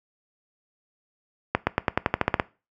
accelerating click train, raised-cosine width 0.5 ms, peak -4 dBFS, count 11, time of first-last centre 1.55-2.398 s, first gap 120 ms, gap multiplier 0.92, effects noise-tail reverb RT60 0.3 s tail -20 dB re dry + high-pass 60 Hz 12 dB/octave

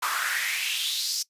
pink noise with high-pass filter sweep, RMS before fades -28 dBFS, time 0.02-1.23 s, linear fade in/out 10 ms, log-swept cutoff 1100 to 5600 Hz, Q 4.3, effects noise-tail reverb RT60 0.1 s tail -20 dB re dry + resampled to 32000 Hz

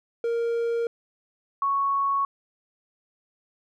triangle / sine tone pair in turn, 466.2 / 1108.8 Hz, A#4 / C#6, 0 / 0 cents, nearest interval octave + minor third, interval 1500 cents, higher second, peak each -21 dBFS, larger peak neither, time 0.24-0.87 / 1.62-2.25 s, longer neither, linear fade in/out 2 ms, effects none

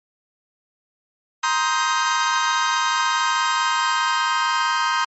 40% pulse chord, C minor seventh, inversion third, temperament just, 941.9 / 1046.5 / 1255.8 / 1569.8 Hz, Bb5 / C6 / Eb6 / G6, +18 / 0 / +16 / +2 cents, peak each -23 dBFS, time 1.43-5.05 s, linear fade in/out 10 ms, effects MP3 32 kbps

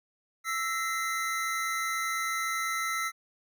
square tone cluster, 1323 / 1879 / 2059 Hz, E6 / A#6 / C7, +6 / +13 / -28 cents, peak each -32 / -40 / -34 dBFS, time 0.44-3.12 s, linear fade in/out 50 ms, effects none

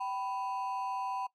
triangle ring-modulated tone, 883 Hz, A5, 6 cents sharp, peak -28 dBFS, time 0-1.27 s, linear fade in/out 10 ms, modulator 110 Hz, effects noise-tail reverb RT60 0.1 s tail -18 dB re dry + MP3 64 kbps

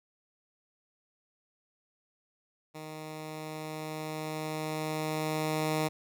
10% pulse tone with level ramp, 155.56 Hz, D#3, in tune, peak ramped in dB -33 to -19 dBFS, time 2.74-5.89 s, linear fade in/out 20 ms, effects none

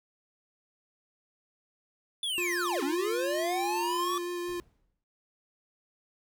square linear two-way sweep, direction down then up, 3520 to 260.2 to 1158 Hz, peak -30 dBFS, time 2.23-4.18 s, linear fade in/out 2 ms, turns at 2.83 s
square tone with vibrato, 351.3 Hz, F4, 10 cents sharp, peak -33 dBFS, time 2.38-4.6 s, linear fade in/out 0 ms, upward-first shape sine, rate 5.3 Hz, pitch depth 11 cents each way
brown noise with exponential decay, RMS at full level -47 dBFS, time 4.48-5.04 s, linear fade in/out 2 ms, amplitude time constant 120 ms
effects none

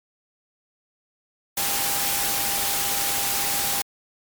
sine tone in noise, 801 Hz, G5, 37 cents sharp, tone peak -33 dBFS, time 1.57-3.82 s, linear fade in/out 5 ms, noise white, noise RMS -24 dBFS, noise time 1.57-3.82 s, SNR -12 dB, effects MP3 96 kbps

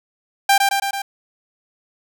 sawtooth tone with echo, 792 Hz, G5, 18 cents sharp, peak -7 dBFS, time 0.49-0.58 s, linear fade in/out 5 ms, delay 110 ms, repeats 4, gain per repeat -3 dB, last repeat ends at 1.02 s, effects none

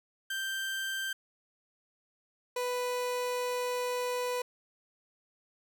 30% pulse tone pair in turn, 1568 / 494.8 Hz, G6 / B4, 0 / +3 cents, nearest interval octave + minor sixth, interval 1997 cents, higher first, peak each -30 / -28 dBFS, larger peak second, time 0.3-1.13 / 2.56-4.42 s, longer second, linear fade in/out 5 ms, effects none

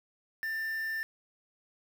triangle tone with quantisation, 1784 Hz, A6, 23 cents sharp, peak -30 dBFS, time 0.43-1.03 s, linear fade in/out 0 ms, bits 8, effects none

